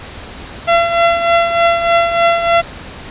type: tone with tremolo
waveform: sawtooth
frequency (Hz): 679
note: F5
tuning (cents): -49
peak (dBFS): -3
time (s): 0.67-2.62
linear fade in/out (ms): 20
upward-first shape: triangle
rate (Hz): 3.3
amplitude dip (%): 65
effects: pink hiss -31 dBFS RMS until 3.1 s + resampled to 8000 Hz